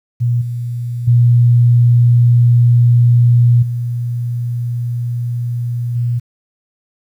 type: tone with level steps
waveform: sine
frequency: 120.1 Hz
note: B2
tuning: 48 cents flat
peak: -11 / -18 / -6 / -16 / -13 dBFS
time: 0.2-6.2 s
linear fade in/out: 20 ms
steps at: 0.41 / 1.07 / 3.62 / 5.95 s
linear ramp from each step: 10 ms
effects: 8-bit